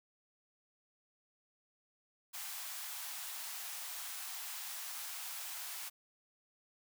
white high-pass noise, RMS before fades -44 dBFS, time 2.33-5.9 s, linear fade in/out 20 ms, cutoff 680 Hz, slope 48 dB/octave, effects none

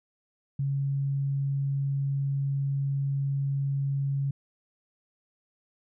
sine tone, 138.59 Hz, C#3, in tune, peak -25 dBFS, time 0.59-4.31 s, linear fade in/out 5 ms, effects none

